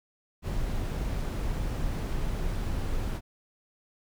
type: noise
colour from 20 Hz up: brown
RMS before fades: -30 dBFS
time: 0.42-3.21 s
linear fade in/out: 50 ms
effects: none